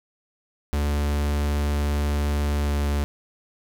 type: tone with pitch glide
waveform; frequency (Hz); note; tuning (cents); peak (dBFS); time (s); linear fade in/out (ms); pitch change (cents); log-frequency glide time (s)
45% pulse; 72.9 to 72.31; D2 to D2; -12 to -26; -21; 0.73-3.04; 0; -14; 2.62-2.71
effects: none